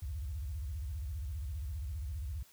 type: tone with vibrato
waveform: sine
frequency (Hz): 72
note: D2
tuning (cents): -34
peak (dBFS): -36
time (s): 0.02-2.43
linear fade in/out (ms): 5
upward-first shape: square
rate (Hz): 15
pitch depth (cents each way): 280
effects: white hiss -62 dBFS RMS until 2.52 s